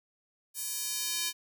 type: tone with high-pass filter sweep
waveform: square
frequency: 340.2 Hz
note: F4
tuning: 45 cents flat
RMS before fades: -34 dBFS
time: 0.54-1.33 s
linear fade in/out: 50 ms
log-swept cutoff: 8600 to 3400 Hz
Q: 0.89
effects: none